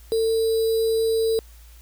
sine tone with sample-and-hold, 449.3 Hz, A4, 36 cents sharp, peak -18 dBFS, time 0.12-1.39 s, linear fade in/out 0 ms, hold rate 4410 Hz, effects added 57 Hz sine -44 dBFS peak until 1.81 s + white hiss -54 dBFS RMS until 1.81 s

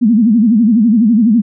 sine tone with vibrato, 223.7 Hz, A3, 29 cents sharp, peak -6 dBFS, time 0.01-1.42 s, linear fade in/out 20 ms, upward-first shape sine, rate 12 Hz, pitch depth 170 cents each way, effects none

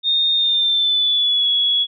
sine tone with pitch glide, 3669 to 3364 Hz, A#7 to G#7, -28 to +22 cents, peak -14 dBFS, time 0.03-1.87 s, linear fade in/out 50 ms, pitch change -150 cents, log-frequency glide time 0.34-1.48 s, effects none

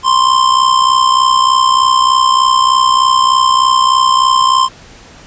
square tone with amplitude modulation, 1046.5 Hz, C6, in tune, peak -5 dBFS, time 0.03-4.69 s, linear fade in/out 50 ms, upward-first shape sine, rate 63.3 Hz, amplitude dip 65%, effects pink hiss -38 dBFS RMS until 5.26 s + resampled to 16000 Hz

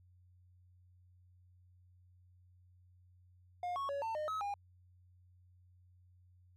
triangle tone with pitch steps, 712 / 1105 / 562 / 898 / 610 / 1282 / 810 Hz, F5 / C#6 / C#5 / A5 / D#5 / E6 / G#5, +33 / -6 / +24 / +35 / -34 / -49 / -43 cents, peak -34 dBFS, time 3.63-4.54 s, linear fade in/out 2 ms, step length 130 ms, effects added 90 Hz sine -62 dBFS peak until 6.56 s

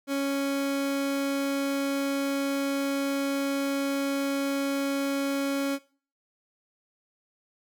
30% pulse tone, 277.2 Hz, C#4, in tune, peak -23 dBFS, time 0.07-5.79 s, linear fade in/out 50 ms, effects noise-tail reverb RT60 0.4 s tail -19 dB re dry

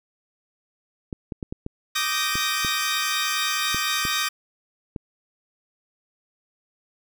clicks, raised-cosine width 3 ms, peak -18 dBFS, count 10, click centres 1.128 / 1.322 / 1.428 / 1.525 / 1.664 / 2.355 / 2.648 / 3.746 / 4.052 / 4.962 s
15% pulse chord, Eb major seventh, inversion third, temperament equal with one note detuned, 1174.7 / 1244.5 / 1554.5 / 1864.7 Hz, D6 / Eb6 / G6 / Bb6, 0 / 0 / -15 / 0 cents, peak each -22 dBFS, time 1.95-4.29 s, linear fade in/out 10 ms
effects none

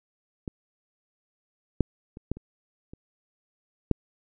clicks, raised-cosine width 3 ms, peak -20 / -7 / -28 / -14 / -29 / -29 / -7 dBFS, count 7, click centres 0.478 / 1.807 / 2.171 / 2.316 / 2.37 / 2.935 / 3.913 s, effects none

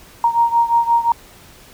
sine beating tone pair, 932.3 / 938 Hz, A#5 / A#5, 0 / +11 cents, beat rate 5.7 Hz, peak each -14 / -17 dBFS, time 0.24-1.12 s, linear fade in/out 2 ms, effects pink hiss -44 dBFS RMS until 1.73 s

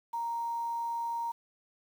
sine tone with quantisation, 932.3 Hz, A#5, in tune, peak -31 dBFS, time 0.13-1.32 s, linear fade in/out 10 ms, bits 9, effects none

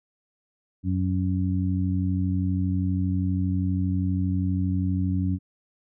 harmonic tone, 92.5 Hz, F#2, in tune, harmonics 1 / 2 / 3, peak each -24 / -27 / -29 dBFS, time 0.83-5.39 s, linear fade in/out 50 ms, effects none

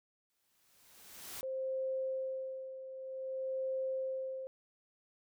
white noise with exponential growth, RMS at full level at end -43 dBFS, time 0.3-1.41 s, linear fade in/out 0 ms, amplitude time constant 240 ms
sine tone with tremolo, 526 Hz, C5, 9 cents sharp, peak -33 dBFS, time 1.43-4.47 s, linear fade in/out 0 ms, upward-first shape sine, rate 0.53 Hz, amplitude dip 70%
effects none

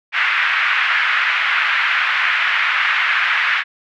pink band-pass noise, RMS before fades -17 dBFS, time 0.12-3.64 s, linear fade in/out 50 ms, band 1400 to 2500 Hz, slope 24 dB/octave, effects none

